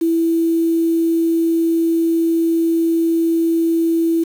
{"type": "tone with quantisation", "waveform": "sine", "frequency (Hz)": 330.7, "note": "E4", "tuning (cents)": 6, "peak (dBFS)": -13, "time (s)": [0.01, 4.24], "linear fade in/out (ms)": 10, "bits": 6, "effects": []}